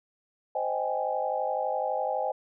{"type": "chord", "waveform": "sine", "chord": "Ab major seventh", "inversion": "first", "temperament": "just", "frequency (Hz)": [519.1, 623, 778.7, 830.6], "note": ["C5", "Eb5", "G5", "Ab5"], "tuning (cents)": [-14, 2, -12, 0], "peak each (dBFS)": -32, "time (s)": [0.55, 2.32], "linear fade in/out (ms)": 5, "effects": []}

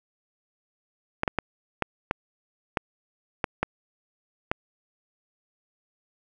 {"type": "clicks", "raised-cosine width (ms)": 0.5, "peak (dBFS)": -8, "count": 9, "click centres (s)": [1.234, 1.278, 1.387, 1.823, 2.111, 2.772, 3.442, 3.63, 4.515], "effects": []}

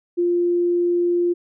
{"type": "tone", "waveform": "sine", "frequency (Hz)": 349.2, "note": "F4", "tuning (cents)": 0, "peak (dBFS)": -16, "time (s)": [0.17, 1.34], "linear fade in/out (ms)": 20, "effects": []}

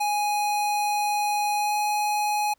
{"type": "tone with pitch glide", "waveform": "square", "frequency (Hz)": [830.6, 836.4], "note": ["G#5", "G#5"], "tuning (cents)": [0, 12], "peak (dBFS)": -23, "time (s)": [0, 2.54], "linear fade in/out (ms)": 10, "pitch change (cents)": 12, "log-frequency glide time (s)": [1.56, 1.75], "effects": ["pink hiss -68 dBFS RMS until 2.58 s"]}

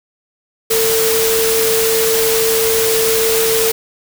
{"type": "tone in noise", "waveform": "sine", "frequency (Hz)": 449.2, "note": "A4", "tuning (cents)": 36, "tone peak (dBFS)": -14, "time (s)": [0.7, 3.72], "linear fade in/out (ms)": 10, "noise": "white", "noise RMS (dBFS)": -17, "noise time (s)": [0.7, 3.72], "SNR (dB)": 0, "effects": []}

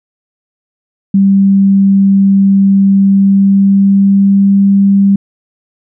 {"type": "tone with pitch glide", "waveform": "sine", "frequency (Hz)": [196, 197.71], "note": ["G3", "G3"], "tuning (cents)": [0, 15], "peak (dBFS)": -4, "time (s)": [1.14, 5.16], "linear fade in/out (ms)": 5, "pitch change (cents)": 15, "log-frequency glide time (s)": [3, 4.58], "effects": []}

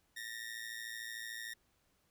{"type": "ring-modulated tone", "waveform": "sawtooth", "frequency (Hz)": 1843, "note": "A#6", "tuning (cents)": -20, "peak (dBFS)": -36, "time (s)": [0.16, 1.54], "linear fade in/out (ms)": 10, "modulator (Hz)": 56.7, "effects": ["pink hiss -75 dBFS RMS until 2.1 s"]}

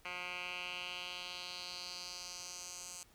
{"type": "tone with band-pass filter sweep", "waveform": "10% pulse", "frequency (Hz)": 179, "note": "F3", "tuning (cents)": 43, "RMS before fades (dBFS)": -45, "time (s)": [0.05, 3.03], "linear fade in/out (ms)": 2, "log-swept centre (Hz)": [2100, 7400], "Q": 2.8, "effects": ["pink hiss -66 dBFS RMS until 3.14 s"]}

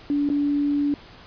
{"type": "tone with dropouts", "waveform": "sine", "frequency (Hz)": 288.2, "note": "D4", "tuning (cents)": -33, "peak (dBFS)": -19, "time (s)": [0.1, 0.94], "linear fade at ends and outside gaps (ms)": 1, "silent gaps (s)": [0.29, 0.3], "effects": ["pink hiss -46 dBFS RMS until 1.26 s", "resampled to 11025 Hz"]}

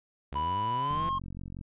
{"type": "linear sweep", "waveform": "sawtooth", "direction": "up", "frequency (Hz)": [65.41, 170], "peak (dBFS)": -32, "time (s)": [0.32, 1.09], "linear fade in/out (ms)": 0}
{"type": "tone with pitch glide", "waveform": "triangle", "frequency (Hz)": [987.8, 1071], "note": ["B5", "C6"], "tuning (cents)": [0, 40], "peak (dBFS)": -26, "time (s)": [0.35, 1.19], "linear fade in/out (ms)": 10, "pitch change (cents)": 140, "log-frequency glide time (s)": [0.79, 1.04]}
{"type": "click train", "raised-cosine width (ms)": 5, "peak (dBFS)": -29, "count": 33, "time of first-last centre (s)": [0.91, 1.612], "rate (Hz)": 45.6}
{"effects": ["resampled to 8000 Hz"]}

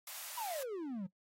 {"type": "high-pass noise", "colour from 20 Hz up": "white", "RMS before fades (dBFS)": -46, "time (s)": [0.07, 0.63], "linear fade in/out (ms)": 2, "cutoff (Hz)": 590, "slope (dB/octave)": 48}
{"type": "exponential sweep", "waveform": "triangle", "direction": "down", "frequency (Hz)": [1000, 175.2], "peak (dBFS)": -36, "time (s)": [0.37, 1.07], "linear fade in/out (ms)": 10}
{"effects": ["noise-tail reverb RT60 0.1 s tail -18 dB re dry", "AAC 48 kbps"]}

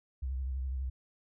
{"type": "tone with vibrato", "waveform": "sine", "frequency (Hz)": 65.41, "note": "C2", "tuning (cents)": 0, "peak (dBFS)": -32, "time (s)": [0.22, 0.9], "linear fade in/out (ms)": 10, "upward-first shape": "sine", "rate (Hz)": 12, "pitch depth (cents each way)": 73, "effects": []}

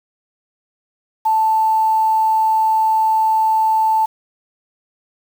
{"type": "tone with quantisation", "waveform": "sine", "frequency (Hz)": 880, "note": "A5", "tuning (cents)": 0, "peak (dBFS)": -12, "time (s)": [1.25, 4.06], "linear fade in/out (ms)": 10, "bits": 6, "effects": []}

